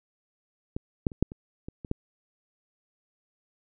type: clicks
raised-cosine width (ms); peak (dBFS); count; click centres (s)
3; -18 / -10 / -29 / -8 / -26 / -24 / -25 / -14; 8; 0.765 / 1.068 / 1.118 / 1.226 / 1.319 / 1.685 / 1.848 / 1.914
effects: none